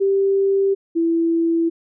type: tone pair in turn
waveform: sine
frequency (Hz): 392 / 332.3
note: G4 / E4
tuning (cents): 0 / +14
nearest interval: minor third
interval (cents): 286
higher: first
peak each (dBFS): -14 / -15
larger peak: first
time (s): 0-0.75 / 0.95-1.7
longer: neither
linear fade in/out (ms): 20
effects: none